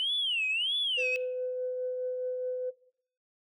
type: tone with vibrato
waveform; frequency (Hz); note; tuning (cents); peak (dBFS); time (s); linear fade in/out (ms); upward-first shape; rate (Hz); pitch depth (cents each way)
sine; 2953; F#7; -4; -26; 0-1.16; 0; sine; 1.6; 270
type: tone with tremolo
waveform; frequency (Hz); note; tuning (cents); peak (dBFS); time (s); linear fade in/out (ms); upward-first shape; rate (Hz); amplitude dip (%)
sine; 505; B4; +39; -29; 0.97-2.71; 20; triangle; 4.8; 30
effects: noise-tail reverb RT60 0.6 s tail -18 dB re dry + tanh soft clip ceiling -22 dBFS